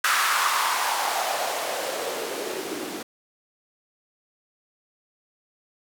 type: noise with band-pass filter sweep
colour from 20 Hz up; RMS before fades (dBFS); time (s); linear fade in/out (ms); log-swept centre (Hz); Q
blue; -26; 0.04-3.03; 5; 1400 to 290; 3.3
effects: none